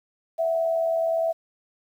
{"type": "tone pair together", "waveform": "sine", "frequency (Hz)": [657.2, 738], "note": ["E5", "F#5"], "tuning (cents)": [-5, -5], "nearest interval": "major second", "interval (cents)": 200, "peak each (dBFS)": [-21, -32], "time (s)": [0.38, 1.33], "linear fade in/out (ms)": 20, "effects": ["9-bit"]}